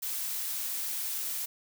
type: noise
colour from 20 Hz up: blue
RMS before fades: -34 dBFS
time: 0.02-1.46 s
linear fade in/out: 10 ms
effects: none